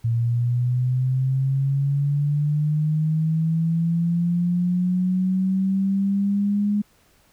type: linear sweep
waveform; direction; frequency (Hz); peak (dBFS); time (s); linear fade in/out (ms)
sine; up; 115 to 207.3; -18; 0.04-6.82; 10
effects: pink hiss -59 dBFS RMS until 7.32 s